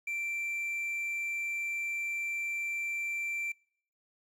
triangle tone with quantisation, 2349 Hz, D7, in tune, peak -31 dBFS, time 0.07-3.52 s, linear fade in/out 5 ms, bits 10, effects noise-tail reverb RT60 0.6 s tail -24 dB re dry

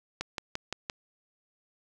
click train, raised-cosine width 0.2 ms, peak -15 dBFS, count 5, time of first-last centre 0.21-0.898 s, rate 5.81 Hz, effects none

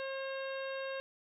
harmonic tone with a mistuned harmonic, 537 Hz, C5, 45 cents sharp, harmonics 1 / 2 / 3 / 4 / 5 / 6 / 7 / 8, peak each -38 / -47 / -45 / -55 / -48 / -60 / -53 / -57 dBFS, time 0-1 s, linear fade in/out 0 ms, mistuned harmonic 5, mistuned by +26 cents, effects none

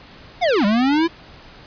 square linear two-way sweep, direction down then up, 758 to 195.1 to 343.1 Hz, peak -15 dBFS, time 0.41-1.08 s, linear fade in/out 20 ms, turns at 0.65 s, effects pink hiss -43 dBFS RMS until 1.66 s + resampled to 11025 Hz

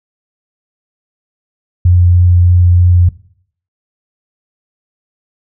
sine tone with vibrato, 88.6 Hz, F2, 25 cents sharp, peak -4 dBFS, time 1.85-3.09 s, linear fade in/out 5 ms, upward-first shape triangle, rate 3.2 Hz, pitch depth 10 cents each way, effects noise-tail reverb RT60 0.6 s tail -18 dB re dry

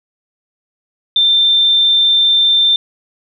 sine tone, 3575 Hz, A7, 27 cents sharp, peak -8 dBFS, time 1.16-2.76 s, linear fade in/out 2 ms, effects none

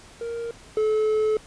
triangle tone pair in turn, 466.2 / 431.9 Hz, A#4 / A4, 0 / -32 cents, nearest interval minor second, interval 132 cents, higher first, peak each -26 / -17 dBFS, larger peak second, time 0.21-0.51 / 0.77-1.37 s, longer second, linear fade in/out 2 ms, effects pink hiss -48 dBFS RMS until 1.46 s + resampled to 22050 Hz

